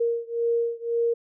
sine beating tone pair, 466.2 / 468.1 Hz, A#4 / A#4, 0 / +7 cents, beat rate 1.9 Hz, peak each -25 / -26 dBFS, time 0-1.14 s, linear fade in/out 10 ms, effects none

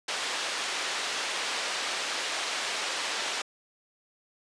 white band-pass noise, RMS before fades -32 dBFS, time 0.08-3.42 s, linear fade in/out 5 ms, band 450 to 4400 Hz, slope 12 dB/octave, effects resampled to 22050 Hz

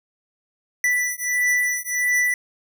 square beating tone pair, 1974 / 1975.5 Hz, B6 / B6, -1 / 0 cents, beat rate 1.5 Hz, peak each -23 dBFS, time 0.84-2.34 s, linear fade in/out 2 ms, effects none

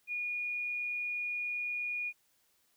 sine tone, 2443 Hz, D#7, 32 cents flat, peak -33 dBFS, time 0.07-2.13 s, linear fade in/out 50 ms, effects white hiss -72 dBFS RMS until 2.76 s

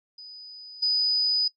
sine tone with level steps, 4978 Hz, D#8, in tune, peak -40 / -20 dBFS, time 0.18-1.48 s, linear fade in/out 5 ms, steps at 0.82 s, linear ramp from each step 10 ms, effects noise-tail reverb RT60 0.1 s tail -21 dB re dry

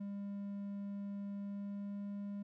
triangle tone with pitch glide, 200.7 to 202 Hz, G3 to G#3, +41 to -48 cents, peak -38 dBFS, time 0-2.43 s, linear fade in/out 10 ms, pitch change +11 cents, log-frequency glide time 1.38-2.06 s, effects none

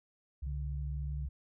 sine tone with vibrato, 66.9 Hz, C2, 39 cents sharp, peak -35 dBFS, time 0.42-1.29 s, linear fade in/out 10 ms, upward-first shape sine, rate 16 Hz, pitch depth 59 cents each way
sine tone with pitch glide, 143 to 144.75 Hz, D3 to D3, -46 to -25 cents, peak -40 dBFS, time 0.46-1.26 s, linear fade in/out 10 ms, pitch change +21 cents, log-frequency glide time 0.86-0.98 s
effects none

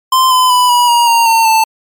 square tone with pitch steps, 1039 / 1015.9 / 993.2 / 971.1 / 949.5 / 928.3 / 907.6 / 887.4 Hz, C6 / B5 / B5 / B5 / A#5 / A#5 / A#5 / A5, -12 / +49 / +9 / -29 / +32 / -7 / -47 / +14 cents, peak -7 dBFS, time 0.12-1.64 s, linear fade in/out 5 ms, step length 190 ms, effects MP3 96 kbps

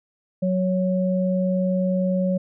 sine tone pair together, 185 / 554.7 Hz, F#3 / C#5, 0 / +1 cents, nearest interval octave + perfect fifth, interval 1901 cents, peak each -20 / -24 dBFS, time 0.42-2.38 s, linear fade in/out 10 ms, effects none

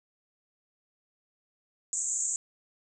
pink band-pass noise, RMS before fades -31 dBFS, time 1.93-2.36 s, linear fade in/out 0 ms, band 6700 to 7900 Hz, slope 96 dB/octave, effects none

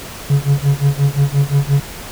triangle tone with tremolo, 140.9 Hz, C#3, 29 cents sharp, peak -6 dBFS, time 0.3-1.8 s, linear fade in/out 2 ms, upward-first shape sine, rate 5.7 Hz, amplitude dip 95%, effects pink hiss -31 dBFS RMS until 2.11 s

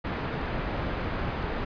pink low-pass noise, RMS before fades -31 dBFS, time 0.04-1.65 s, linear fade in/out 10 ms, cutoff 2000 Hz, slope 12 dB/octave, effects resampled to 11025 Hz

